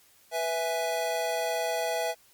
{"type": "chord", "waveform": "square", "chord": "E major", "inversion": "second", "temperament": "equal", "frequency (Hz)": [493.9, 659.3, 830.6], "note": ["B4", "E5", "G#5"], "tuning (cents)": [0, 0, 0], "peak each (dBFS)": [-34, -30, -34], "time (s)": [0.31, 2.15], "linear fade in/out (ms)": 50, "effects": ["white hiss -60 dBFS RMS until 2.33 s", "MP3 96 kbps"]}